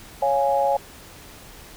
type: chord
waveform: sine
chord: Db major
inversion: none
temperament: equal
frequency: 554.4 / 698.5 / 830.6 Hz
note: Db5 / F5 / Ab5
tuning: 0 / 0 / 0 cents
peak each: -21 / -25 / -21 dBFS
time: 0.22-0.77 s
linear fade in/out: 5 ms
effects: pink hiss -44 dBFS RMS until 1.76 s